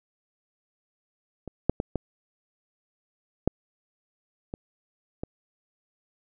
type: clicks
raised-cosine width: 2 ms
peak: -23 / -6 / -13 / -13 / -7 / -20 / -18 dBFS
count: 7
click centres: 1.477 / 1.696 / 1.801 / 1.957 / 3.476 / 4.539 / 5.235 s
effects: none